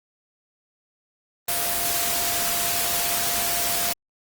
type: tone in noise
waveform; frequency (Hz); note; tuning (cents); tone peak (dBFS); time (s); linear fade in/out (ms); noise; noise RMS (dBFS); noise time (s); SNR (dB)
sine; 694; F5; -11; -32; 1.48-3.93; 5; white; -24; 1.48-3.93; -11
effects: Opus 24 kbps